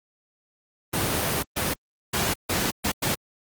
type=noise bursts at uneven times; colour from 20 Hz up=pink; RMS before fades=-24 dBFS; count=6; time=0.93-1.43 / 1.56-1.74 / 2.13-2.34 / 2.49-2.71 / 2.84-2.92 / 3.02-3.15 s; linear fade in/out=10 ms; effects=high-pass 80 Hz 12 dB/octave + Opus 24 kbps